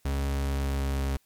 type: tone with pitch glide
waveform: 40% pulse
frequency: 69.3 to 68.35 Hz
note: C#2 to C#2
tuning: 0 to -24 cents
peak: -25 dBFS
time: 0.05-1.17 s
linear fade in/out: 5 ms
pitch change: -24 cents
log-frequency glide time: 0.34-0.94 s
effects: white hiss -67 dBFS RMS until 1.25 s + MP3 96 kbps